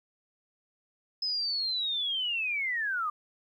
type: linear sweep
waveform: sine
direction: down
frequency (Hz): 5120 to 1174.7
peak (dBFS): -28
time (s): 1.22-3.1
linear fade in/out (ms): 5
effects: 11-bit